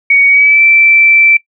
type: tone with pitch glide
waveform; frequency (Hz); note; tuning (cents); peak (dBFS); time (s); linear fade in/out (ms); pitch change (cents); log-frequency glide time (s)
sine; 2241 to 2333; C#7 to D7; +18 to -12; -4; 0.1-1.37; 5; +70; 0.28-0.62
effects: noise-tail reverb RT60 0.1 s tail -20 dB re dry